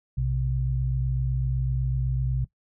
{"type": "tone pair together", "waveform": "sine", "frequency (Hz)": [60.84, 128.8], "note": ["B1", "C3"], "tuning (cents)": [-25, -27], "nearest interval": "octave + minor second", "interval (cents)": 1298, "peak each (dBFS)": [-27, -25], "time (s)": [0.17, 2.45], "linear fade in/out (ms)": 10, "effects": ["noise-tail reverb RT60 0.1 s tail -17 dB re dry"]}